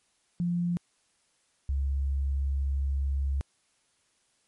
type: tone pair in turn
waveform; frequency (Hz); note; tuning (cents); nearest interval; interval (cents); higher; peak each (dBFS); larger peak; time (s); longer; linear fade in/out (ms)
sine; 174 / 68.73; F3 / C#2; -6 / -14; octave + major third; 1608; first; -25; neither; 0.4-0.77 / 1.69-3.41; second; 0
effects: white hiss -70 dBFS RMS until 4.47 s + MP3 48 kbps